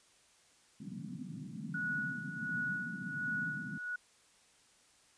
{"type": "band-pass noise", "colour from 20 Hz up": "pink", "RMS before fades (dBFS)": -44, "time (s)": [0.8, 3.78], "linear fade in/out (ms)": 5, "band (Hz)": [140, 260], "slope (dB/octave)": 48}
{"type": "tone with tremolo", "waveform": "sine", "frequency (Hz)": 1464, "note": "F#6", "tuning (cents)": -19, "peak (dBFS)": -33, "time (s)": [1.74, 3.96], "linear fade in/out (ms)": 5, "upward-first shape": "sine", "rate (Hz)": 1.4, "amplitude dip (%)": 70}
{"effects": ["white hiss -66 dBFS RMS until 5.17 s", "resampled to 22050 Hz"]}